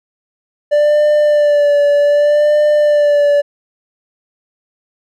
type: tone with vibrato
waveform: triangle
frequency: 587.3 Hz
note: D5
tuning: in tune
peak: -6 dBFS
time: 0.71-3.42 s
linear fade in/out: 20 ms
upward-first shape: sine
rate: 0.65 Hz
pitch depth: 30 cents each way
effects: none